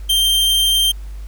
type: tone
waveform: 45% pulse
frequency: 3156 Hz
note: G7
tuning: 11 cents sharp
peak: -12 dBFS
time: 0.09-0.92 s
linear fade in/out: 10 ms
effects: added 50 Hz sine -27 dBFS peak until 1.27 s + pink hiss -49 dBFS RMS until 1.27 s